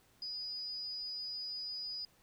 sine tone with amplitude modulation, 4947 Hz, D#8, 11 cents flat, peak -37 dBFS, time 0.22-2.05 s, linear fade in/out 2 ms, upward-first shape sine, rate 240 Hz, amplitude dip 40%, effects pink hiss -68 dBFS RMS until 2.22 s

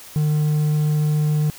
triangle tone, 151.2 Hz, D#3, 49 cents flat, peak -14 dBFS, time 0.16-1.5 s, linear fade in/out 0 ms, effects white hiss -41 dBFS RMS until 1.58 s

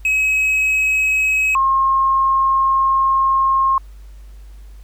triangle / sine tone pair in turn, 2554 / 1071.9 Hz, D#7 / C6, +45 / +42 cents, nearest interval octave + minor third, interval 1503 cents, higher first, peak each -12 dBFS, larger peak neither, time 0.05-1.55 / 1.55-3.78 s, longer second, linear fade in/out 2 ms, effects added 50 Hz sine -35 dBFS peak until 4.83 s + pink hiss -55 dBFS RMS until 4.83 s

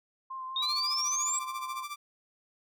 sine tone with vibrato, 1046.5 Hz, C6, in tune, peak -36 dBFS, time 0.3-1.84 s, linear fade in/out 10 ms, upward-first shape sine, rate 5 Hz, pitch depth 19 cents each way
sine exponential sweep, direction up, 3646 to 7840 Hz, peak -28 dBFS, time 0.56-1.39 s, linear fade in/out 2 ms
sawtooth tone with tremolo, 1174.7 Hz, D6, in tune, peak -31 dBFS, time 0.62-1.96 s, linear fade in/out 5 ms, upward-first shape sine, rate 14 Hz, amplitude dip 80%
effects none

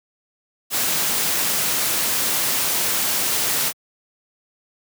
white noise, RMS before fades -21 dBFS, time 0.7-3.73 s, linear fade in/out 50 ms, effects high-pass 100 Hz 12 dB/octave

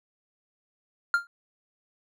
triangle tone with exponential decay, 1396.9 Hz, F6, in tune, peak -14 dBFS, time 1.14-1.27 s, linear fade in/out 1 ms, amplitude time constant 28 ms, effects none

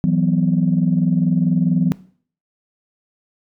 sine chord, E suspended second, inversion none, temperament equal with one note detuned, 164.81 / 185 / 249.4 Hz, E3 / F#3 / B3, 0 / 0 / +17 cents, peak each -17 / -16 / -20 dBFS, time 0.04-1.92 s, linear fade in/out 0 ms, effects noise-tail reverb RT60 0.5 s tail -20 dB re dry + tanh soft clip ceiling -6 dBFS

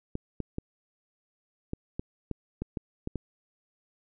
clicks, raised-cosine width 3 ms, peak -19 dBFS, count 10, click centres 0.154 / 0.403 / 0.584 / 1.734 / 1.995 / 2.313 / 2.62 / 2.772 / 3.074 / 3.157 s, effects none

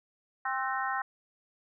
harmonic tone with a mistuned harmonic, 263.8 Hz, C4, 14 cents sharp, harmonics 3 / 4 / 5 / 6 / 7, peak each -34 / -35 / -36 / -37 / -37 dBFS, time 0.45-1.02 s, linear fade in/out 5 ms, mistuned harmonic 6, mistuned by -61 cents, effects none

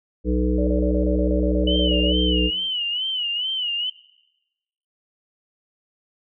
harmonic tone, 61.74 Hz, B1, in tune, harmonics 1 / 3 / 5 / 7 / 8, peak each -21 / -25 / -24 / -28 / -29 dBFS, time 0.24-2.51 s, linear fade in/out 50 ms
sine tone bursts, 573 Hz, D5, 43 cents flat, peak -25 dBFS, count 13, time 0.58-2.125 s, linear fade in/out 5 ms, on 93 ms, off 28 ms
sine tone with vibrato, 2960 Hz, F#7, in tune, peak -22 dBFS, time 1.67-3.9 s, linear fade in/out 5 ms, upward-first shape sine, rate 2.3 Hz, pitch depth 100 cents each way
effects noise-tail reverb RT60 1.0 s tail -20 dB re dry

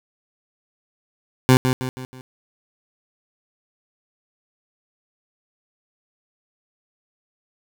20% pulse tone with echo, 128.8 Hz, C3, 27 cents flat, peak -5 dBFS, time 1.49-1.57 s, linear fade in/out 0 ms, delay 160 ms, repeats 4, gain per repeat -7 dB, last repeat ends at 2.21 s, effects none

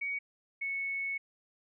sine tone pair in turn, 2247 / 2208 Hz, C#7 / C#7, +23 / -7 cents, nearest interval unison, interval 30 cents, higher first, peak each -32 / -32 dBFS, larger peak neither, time 0.01-0.19 / 0.61-1.18 s, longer second, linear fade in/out 10 ms, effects none

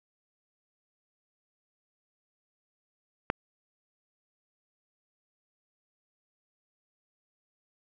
click, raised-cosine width 0.5 ms, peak -10 dBFS, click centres 3.301 s, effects none

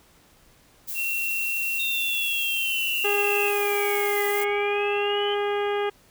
violet noise, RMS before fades -32 dBFS, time 0.87-4.45 s, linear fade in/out 20 ms
sine tone, 2723 Hz, F7, 44 cents flat, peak -25 dBFS, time 0.94-3.52 s, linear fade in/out 50 ms
sine linear two-way sweep, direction down then up, 3687 to 1991 to 3092 Hz, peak -29 dBFS, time 1.79-5.35 s, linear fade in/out 10 ms, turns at 4.27 s
harmonic tone, 408.9 Hz, G#4, 27 cents flat, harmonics 1 / 2 / 3 / 4 / 5 / 6 / 7 / 8, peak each -24 / -30 / -34 / -36 / -38 / -40 / -41 / -42 dBFS, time 3.04-5.9 s, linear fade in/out 10 ms
effects pink hiss -57 dBFS RMS until 6.1 s

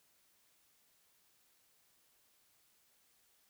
silence, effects white hiss -72 dBFS RMS until 3.49 s

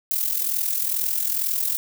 violet noise with amplitude modulation, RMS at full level -21 dBFS, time 0.11-1.77 s, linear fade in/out 0 ms, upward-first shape sine, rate 42.2 Hz, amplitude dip 65%, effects none

